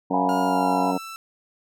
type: harmonic tone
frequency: 92.5 Hz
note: F#2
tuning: in tune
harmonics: 2 / 3 / 4 / 5 / 6 / 7 / 8 / 9 / 10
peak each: -29 / -25 / -37 / -31 / -33 / -35 / -31 / -38 / -33 dBFS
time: 0.1-0.98 s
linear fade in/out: 10 ms
type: chord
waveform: sine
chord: F diminished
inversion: none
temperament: equal with one note detuned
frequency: 698.5 / 830.6 / 980.9 Hz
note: F5 / Ab5 / Cb6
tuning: 0 / 0 / -12 cents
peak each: -26 dBFS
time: 0.13-0.92 s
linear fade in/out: 10 ms
type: tone with pitch glide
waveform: sawtooth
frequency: 1415 to 1327.9 Hz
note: F6 to E6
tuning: +22 to +12 cents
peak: -31 dBFS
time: 0.29-1.16 s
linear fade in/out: 0 ms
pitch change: -110 cents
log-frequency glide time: 0.41-0.95 s
effects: none